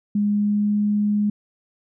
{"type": "tone with pitch glide", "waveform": "sine", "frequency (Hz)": [206.1, 207.7], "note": ["G#3", "G#3"], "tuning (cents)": [-13, 0], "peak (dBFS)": -17, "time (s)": [0.15, 1.3], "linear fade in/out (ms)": 5, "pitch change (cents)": 13, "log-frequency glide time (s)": [0.27, 0.74], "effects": []}